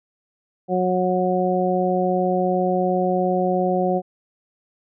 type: harmonic tone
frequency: 182.8 Hz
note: F#3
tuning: 21 cents flat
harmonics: 1 / 2 / 3 / 4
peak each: -23 / -23 / -23 / -23 dBFS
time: 0.68-4.02 s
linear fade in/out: 50 ms
effects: none